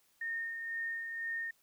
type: tone with tremolo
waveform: sine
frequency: 1834 Hz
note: A#6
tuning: 29 cents flat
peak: -34 dBFS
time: 0.21-1.51 s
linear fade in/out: 5 ms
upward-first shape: sine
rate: 2 Hz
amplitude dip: 40%
effects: white hiss -71 dBFS RMS until 1.62 s